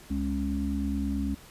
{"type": "harmonic tone", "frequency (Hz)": 69.3, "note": "C#2", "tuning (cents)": 0, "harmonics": [1, 3, 4], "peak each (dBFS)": [-31, -31, -31], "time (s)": [0.1, 1.35], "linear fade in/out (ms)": 10, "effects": ["pink hiss -51 dBFS RMS until 1.5 s", "resampled to 32000 Hz"]}